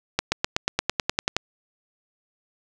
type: accelerating click train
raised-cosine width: 0.2 ms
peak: -3 dBFS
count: 12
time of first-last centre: 0.19-1.366 s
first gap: 130 ms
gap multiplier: 0.96
effects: none